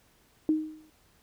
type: tone with exponential decay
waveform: sine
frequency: 311.1 Hz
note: D#4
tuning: in tune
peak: -19 dBFS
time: 0.49-0.9 s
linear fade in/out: 1 ms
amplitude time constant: 88 ms
effects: pink hiss -64 dBFS RMS until 1.22 s